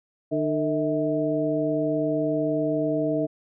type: harmonic tone with a mistuned harmonic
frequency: 151.3 Hz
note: D#3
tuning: 48 cents flat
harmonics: 1 / 2 / 3 / 4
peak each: -32 / -25 / -29 / -26 dBFS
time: 0.31-3.27 s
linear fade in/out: 20 ms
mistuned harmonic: 4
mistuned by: +100 cents
effects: none

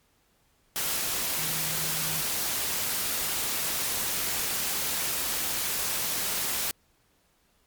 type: tone in noise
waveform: sine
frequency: 158.6 Hz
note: D#3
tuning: 33 cents sharp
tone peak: -39 dBFS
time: 1.39-2.21 s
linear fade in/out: 0 ms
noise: white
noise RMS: -29 dBFS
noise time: 0.76-6.71 s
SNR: -13 dB
effects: pink hiss -67 dBFS RMS until 7.66 s + MP3 96 kbps

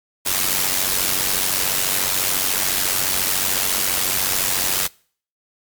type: noise with amplitude modulation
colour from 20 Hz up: white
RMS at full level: -17 dBFS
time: 0.25-4.88 s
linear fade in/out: 20 ms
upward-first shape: sine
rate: 94.1 Hz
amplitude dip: 65%
effects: noise-tail reverb RT60 0.5 s tail -25 dB re dry + MP3 96 kbps

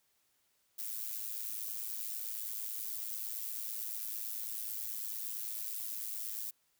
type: noise with amplitude modulation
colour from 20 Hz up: violet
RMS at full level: -37 dBFS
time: 0.78-6.51 s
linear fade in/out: 10 ms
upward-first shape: sine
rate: 109 Hz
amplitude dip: 70%
effects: white hiss -75 dBFS RMS until 6.79 s

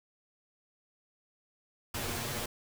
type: noise with comb filter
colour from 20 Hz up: pink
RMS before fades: -36 dBFS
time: 1.94-2.46 s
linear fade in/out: 5 ms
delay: 8.5 ms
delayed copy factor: +0.95
effects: none

